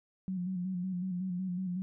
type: tone with vibrato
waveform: sine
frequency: 182.9 Hz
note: F#3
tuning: 20 cents flat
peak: -32 dBFS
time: 0.28-1.82 s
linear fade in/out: 0 ms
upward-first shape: square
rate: 5.4 Hz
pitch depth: 48 cents each way
effects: none